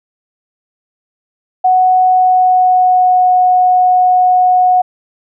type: tone with pitch glide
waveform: sine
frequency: 740 to 731.9 Hz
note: F#5 to F#5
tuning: 0 to -19 cents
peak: -6 dBFS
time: 1.64-4.82 s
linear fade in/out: 10 ms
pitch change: -19 cents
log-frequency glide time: 2.04-3.3 s
effects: none